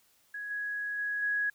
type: tone with level steps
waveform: sine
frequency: 1667 Hz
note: G#6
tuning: 6 cents sharp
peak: -36 / -32 / -30 / -27 dBFS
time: 0.34-1.5 s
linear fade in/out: 5 ms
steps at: 0.5 / 0.98 / 1.22 s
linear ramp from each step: 10 ms
effects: white hiss -67 dBFS RMS until 1.54 s